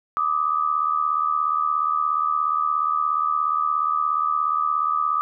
sine tone pair together, 1180 / 1257 Hz, D6 / D#6, +8 / +17 cents, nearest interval minor second, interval 109 cents, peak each -22 / -22 dBFS, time 0.17-5.21 s, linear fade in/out 0 ms, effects none

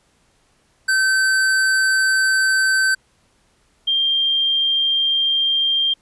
square / sine tone pair in turn, 1542 / 3187 Hz, G6 / G7, -29 / +28 cents, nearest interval octave + minor second, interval 1257 cents, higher second, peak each -15 dBFS, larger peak neither, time 0.88-2.95 / 3.87-5.94 s, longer neither, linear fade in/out 10 ms, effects pink hiss -60 dBFS RMS until 6.01 s + resampled to 24000 Hz

